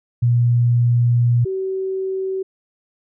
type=tone pair in turn; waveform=sine; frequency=120 / 381 Hz; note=B2 / G4; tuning=-49 / -49 cents; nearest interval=octave + minor sixth; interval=2000 cents; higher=second; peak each=-12 / -20 dBFS; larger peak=first; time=0.22-1.45 / 1.45-2.43 s; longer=first; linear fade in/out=10 ms; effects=none